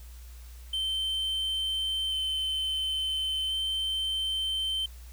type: tone with vibrato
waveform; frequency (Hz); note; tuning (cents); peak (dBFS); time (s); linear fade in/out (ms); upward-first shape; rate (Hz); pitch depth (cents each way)
triangle; 3088; G7; -27; -26; 0.73-4.86; 5; square; 0.36; 8
effects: added 60 Hz sine -43 dBFS peak until 5.12 s + white hiss -56 dBFS RMS until 5.12 s